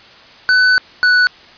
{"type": "tone pair in turn", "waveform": "square", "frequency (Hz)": [1500, 1482.8], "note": ["F#6", "F#6"], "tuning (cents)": [23, 3], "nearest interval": "unison", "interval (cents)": 20, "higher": "first", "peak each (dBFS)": -9, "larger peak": "neither", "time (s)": [[0.49, 0.78], [1.03, 1.27]], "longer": "first", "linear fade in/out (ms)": 0, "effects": ["white hiss -41 dBFS RMS until 1.57 s", "resampled to 11025 Hz"]}